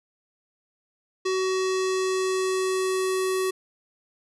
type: tone with low-pass filter sweep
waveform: square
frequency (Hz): 375.9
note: F#4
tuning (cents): +27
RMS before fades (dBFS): -25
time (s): 1.25-3.51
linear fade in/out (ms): 10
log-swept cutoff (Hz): 5900 to 11000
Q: 1.7
effects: none